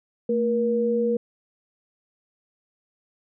sine tone pair together, 224.6 / 475.9 Hz, A3 / A#4, +36 / +36 cents, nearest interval octave + minor second, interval 1300 cents, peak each -25 / -21 dBFS, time 0.29-1.17 s, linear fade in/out 5 ms, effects none

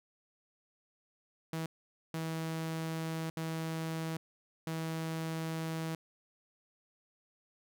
sawtooth tone bursts at uneven times, 161.7 Hz, E3, 33 cents flat, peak -31 dBFS, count 4, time 1.53-1.66 / 2.14-3.3 / 3.37-4.17 / 4.67-5.95 s, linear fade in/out 2 ms, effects none

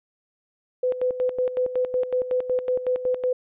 sine tone with tremolo, 504 Hz, B4, 35 cents sharp, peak -19 dBFS, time 0.83-3.33 s, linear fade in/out 5 ms, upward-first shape square, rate 5.4 Hz, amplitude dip 70%, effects resampled to 8000 Hz

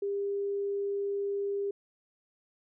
sine tone, 400.8 Hz, G4, 38 cents sharp, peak -29 dBFS, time 0.02-1.71 s, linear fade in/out 5 ms, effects none

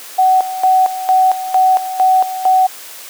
sine tone with tremolo, 750 Hz, F#5, 23 cents sharp, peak -7 dBFS, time 0.18-2.67 s, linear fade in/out 10 ms, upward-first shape square, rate 2.2 Hz, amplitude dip 75%, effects white hiss -33 dBFS RMS until 3.09 s + high-pass 400 Hz 12 dB/octave

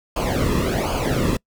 brown noise with flanger, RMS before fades -21 dBFS, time 0.16-1.37 s, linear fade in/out 5 ms, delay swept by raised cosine 0.52 to 1.36 ms, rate 1.3 Hz, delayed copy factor -0.8, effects noise-tail reverb RT60 0.1 s tail -26 dB re dry

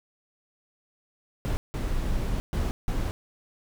brown noise bursts at uneven times, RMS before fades -27 dBFS, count 4, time 1.45-1.57 / 1.74-2.4 / 2.53-2.71 / 2.88-3.11 s, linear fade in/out 0 ms, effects none

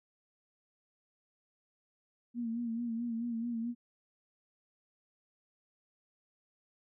sine tone with vibrato, 233.1 Hz, A#3, in tune, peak -33 dBFS, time 2.34-3.75 s, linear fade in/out 50 ms, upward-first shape sine, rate 4.6 Hz, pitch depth 55 cents each way, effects none

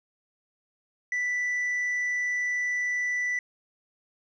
sine tone with tanh clipping, 1975.5 Hz, B6, in tune, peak -26 dBFS, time 1.12-3.39 s, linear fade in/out 2 ms, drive 2 dB, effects none

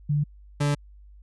sine / 40% pulse tone pair in turn, 146.83 / 145.06 Hz, D3 / D3, 0 / -21 cents, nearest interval unison, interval 21 cents, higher first, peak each -20 dBFS, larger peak neither, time 0.09-0.24 / 0.6-0.75 s, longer neither, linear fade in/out 10 ms, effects added 50 Hz sine -46 dBFS peak until 1.22 s + resampled to 24000 Hz

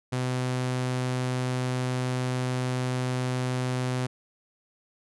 sawtooth tone, 126.9 Hz, B2, 47 cents sharp, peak -22 dBFS, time 0.12-4.07 s, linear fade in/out 10 ms, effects resampled to 24000 Hz

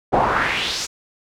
brown noise with band-pass filter sweep, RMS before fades -20 dBFS, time 0.12-0.87 s, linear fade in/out 20 ms, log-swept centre 630 to 6700 Hz, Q 2.6, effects none

